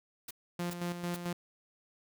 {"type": "noise bursts", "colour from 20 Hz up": "white", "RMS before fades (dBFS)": -43, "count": 3, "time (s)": [0.28, 1.164], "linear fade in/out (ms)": 5, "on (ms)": 28, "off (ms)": 400}
{"type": "tone with tremolo", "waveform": "sawtooth", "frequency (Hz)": 174.61, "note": "F3", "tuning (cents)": 0, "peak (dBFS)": -29, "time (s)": [0.59, 1.33], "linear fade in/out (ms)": 5, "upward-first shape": "square", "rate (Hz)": 4.5, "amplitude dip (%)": 55}
{"effects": []}